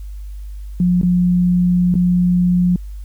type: tone with dropouts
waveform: sine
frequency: 178.3 Hz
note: F3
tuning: 36 cents sharp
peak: -11 dBFS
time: 0.8-2.76 s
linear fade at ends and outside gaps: 2 ms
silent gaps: 1.014-1.031 / 1.942-1.953 s
effects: added 50 Hz sine -27 dBFS peak until 3.04 s + white hiss -55 dBFS RMS until 3.04 s